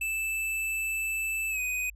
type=tone with pitch glide; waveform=square; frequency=2637 to 2498 Hz; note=E7 to D#7; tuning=0 to +6 cents; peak=-29 dBFS; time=0.01-1.9 s; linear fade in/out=5 ms; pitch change=-94 cents; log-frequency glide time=1.5-1.6 s; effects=added 50 Hz sine -47 dBFS peak until 1.95 s